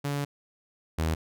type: tone pair in turn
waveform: sawtooth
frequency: 142.9 / 80.2 Hz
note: D3 / E2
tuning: -47 / -47 cents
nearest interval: minor seventh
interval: 1000 cents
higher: first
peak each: -24 / -21 dBFS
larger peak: second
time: 0.04-0.25 / 0.98-1.15 s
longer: first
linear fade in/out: 10 ms
effects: none